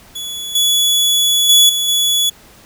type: tone with level steps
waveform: sawtooth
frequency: 3400 Hz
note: G#7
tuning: 40 cents sharp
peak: -20 / -8 / -3 / -12 / -9 dBFS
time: 0.15-2.3 s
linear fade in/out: 10 ms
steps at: 0.55 / 1.49 / 1.69 / 1.88 s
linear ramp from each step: 5 ms
effects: pink hiss -44 dBFS RMS until 2.65 s